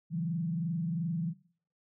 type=tone with frequency modulation; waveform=sine; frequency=166.4 Hz; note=E3; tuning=17 cents sharp; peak=-30 dBFS; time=0.1-1.34 s; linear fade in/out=50 ms; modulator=22.8 Hz; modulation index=0.81; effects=noise-tail reverb RT60 0.5 s tail -19 dB re dry